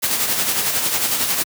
white noise with tremolo, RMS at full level -18 dBFS, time 0.02-1.44 s, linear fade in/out 20 ms, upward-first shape sine, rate 11 Hz, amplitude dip 45%, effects high-pass 100 Hz 12 dB/octave

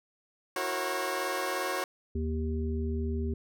15% pulse chord, F# dominant seventh, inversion third, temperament equal with one note detuned, 329.6 / 370 / 466.2 / 543.6 Hz, E4 / F#4 / A#4 / C#5, 0 / 0 / 0 / -34 cents, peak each -33 / -28 / -33 / -27 dBFS, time 0.56-1.84 s, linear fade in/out 2 ms
harmonic tone, 78.5 Hz, D#2, 16 cents sharp, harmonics 1 / 3 / 5, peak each -30 / -35 / -37 dBFS, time 2.15-3.34 s, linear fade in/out 5 ms
effects none

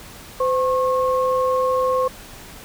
sine tone pair together, 512.5 / 1086 Hz, C5 / C#6, -36 / -36 cents, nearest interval octave + minor second, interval 1300 cents, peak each -18 / -21 dBFS, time 0.4-2.08 s, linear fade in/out 5 ms, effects pink hiss -40 dBFS RMS until 2.64 s

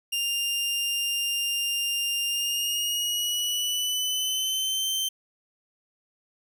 sawtooth tone with pitch glide, 2800 to 3107 Hz, F7 to G7, +4 to -16 cents, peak -22 dBFS, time 0.12-5.09 s, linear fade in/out 10 ms, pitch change +180 cents, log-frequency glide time 2.29-4.86 s, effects none

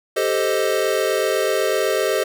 square chord, A half-diminished seventh, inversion third, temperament equal, 392 / 440 / 523.3 / 622.3 Hz, G4 / A4 / C5 / Eb5, 0 / 0 / 0 / 0 cents, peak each -24 dBFS, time 0.16-2.24 s, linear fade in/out 10 ms, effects none

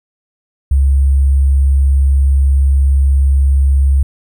sine tone with sample-and-hold, 68.4 Hz, C#2, 23 cents flat, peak -7 dBFS, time 0.71-4.03 s, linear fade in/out 5 ms, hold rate 8820 Hz, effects none

